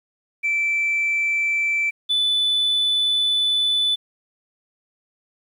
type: tone pair in turn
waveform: sine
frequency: 2330 / 3491 Hz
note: D7 / A7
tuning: -14 / -14 cents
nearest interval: perfect fifth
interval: 700 cents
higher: second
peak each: -17 / -15 dBFS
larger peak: second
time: 0.43-1.91 / 2.09-3.96 s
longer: second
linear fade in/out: 20 ms
effects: tanh soft clip ceiling -15 dBFS + 9-bit